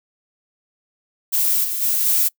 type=noise with level steps; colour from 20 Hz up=violet; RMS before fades=-18 / -24 / -19 / -17 dBFS; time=1.32-2.29 s; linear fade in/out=20 ms; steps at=1.63 / 1.81 / 2.05 s; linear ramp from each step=20 ms; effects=noise-tail reverb RT60 0.1 s tail -24 dB re dry